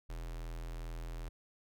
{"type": "tone with notch filter", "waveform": "square", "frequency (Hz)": 41.2, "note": "E1", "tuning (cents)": 0, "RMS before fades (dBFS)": -42, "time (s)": [0.09, 1.29], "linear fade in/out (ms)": 10, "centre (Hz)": 190, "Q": 1.9, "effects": []}